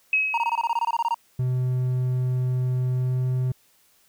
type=tone with exponential decay; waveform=sine; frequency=2557 Hz; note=D#7; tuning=47 cents sharp; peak=-16 dBFS; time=0.13-0.96 s; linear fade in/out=2 ms; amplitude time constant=180 ms
type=tone bursts; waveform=triangle; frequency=931 Hz; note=A#5; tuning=2 cents flat; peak=-18 dBFS; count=14; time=0.34-1.144 s; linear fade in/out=2 ms; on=37 ms; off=22 ms
type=tone with pitch glide; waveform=triangle; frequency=126.9 to 127.78 Hz; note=B2 to C3; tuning=+47 to -41 cents; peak=-19 dBFS; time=1.39-3.52 s; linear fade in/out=5 ms; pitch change=+12 cents; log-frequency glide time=2.92-3.26 s
effects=white hiss -61 dBFS RMS until 4.08 s